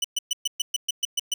25% pulse tone bursts, 2976 Hz, F#7, 9 cents sharp, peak -18 dBFS, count 10, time 0.02-1.34 s, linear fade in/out 5 ms, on 24 ms, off 120 ms, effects none

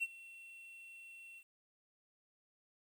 triangle tone with ADSR envelope, 2713 Hz, E7, 49 cents sharp, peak -30 dBFS, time 0-1.44 s, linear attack 27 ms, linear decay 38 ms, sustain -20 dB, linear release 64 ms, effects 11-bit

